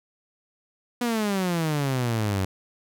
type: exponential sweep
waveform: sawtooth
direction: down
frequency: 246 to 92.5 Hz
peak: -19 dBFS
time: 1.01-2.45 s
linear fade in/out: 5 ms
effects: none